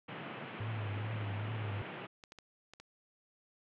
pink band-pass noise, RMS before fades -45 dBFS, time 0.08-2.07 s, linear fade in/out 10 ms, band 120 to 3100 Hz, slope 48 dB/octave
sine tone with vibrato, 105.8 Hz, G#2, 33 cents sharp, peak -36 dBFS, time 0.6-1.82 s, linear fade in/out 5 ms, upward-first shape triangle, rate 2.4 Hz, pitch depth 87 cents each way
clicks, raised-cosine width 0.2 ms, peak -34 dBFS, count 5, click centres 2.238 / 2.321 / 2.387 / 2.736 / 2.8 s
effects none

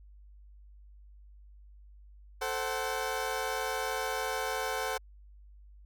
20% pulse chord, F# diminished, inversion first, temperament equal with one note detuned, 440 / 523.3 / 753.4 Hz, A4 / C5 / F#5, 0 / 0 / +31 cents, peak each -31 dBFS, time 2.41-4.98 s, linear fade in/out 10 ms, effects added 50 Hz sine -51 dBFS peak until 5.85 s

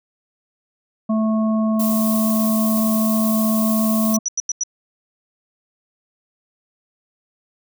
harmonic tone, 219 Hz, A3, 8 cents flat, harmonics 1 / 3 / 5, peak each -16 / -26 / -30 dBFS, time 1.09-4.19 s, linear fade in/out 10 ms
violet noise, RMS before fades -26 dBFS, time 1.79-4.17 s, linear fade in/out 10 ms
sine tone bursts, 5890 Hz, F#8, 9 cents flat, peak -18 dBFS, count 5, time 4.14-4.635 s, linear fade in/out 2 ms, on 27 ms, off 90 ms
effects none

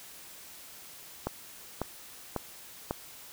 click train, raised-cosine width 1 ms, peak -16 dBFS, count 4, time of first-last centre 1.27-2.909 s, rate 1.83 Hz, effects white hiss -49 dBFS RMS until 3.32 s

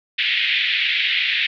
pink band-pass noise, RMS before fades -20 dBFS, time 0.18-1.47 s, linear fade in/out 10 ms, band 1900 to 3700 Hz, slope 48 dB/octave, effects none

